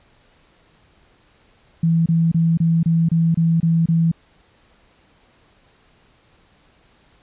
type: tone bursts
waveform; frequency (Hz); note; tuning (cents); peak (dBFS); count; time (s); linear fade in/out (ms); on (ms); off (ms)
sine; 165.2; E3; +4; -13; 9; 1.83-4.116; 5; 230; 27
effects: pink hiss -56 dBFS RMS until 7.22 s + resampled to 8000 Hz